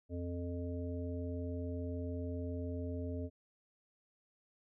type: harmonic tone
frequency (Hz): 87.3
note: F2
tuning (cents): 0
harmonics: 1 / 3 / 5 / 7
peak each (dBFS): -39 / -42 / -46 / -48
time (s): 0.09-3.3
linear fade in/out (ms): 50
effects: none